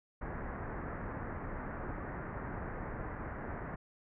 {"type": "low-pass noise", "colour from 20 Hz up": "pink", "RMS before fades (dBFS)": -41, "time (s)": [0.21, 3.76], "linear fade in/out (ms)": 10, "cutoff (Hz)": 1900, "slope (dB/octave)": 48, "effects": []}